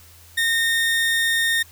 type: tone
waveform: 30% pulse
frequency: 1836 Hz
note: A#6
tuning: 27 cents flat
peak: -15 dBFS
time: 0.37-1.63 s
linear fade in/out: 10 ms
effects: added 84 Hz sine -49 dBFS peak until 1.71 s + white hiss -49 dBFS RMS until 1.71 s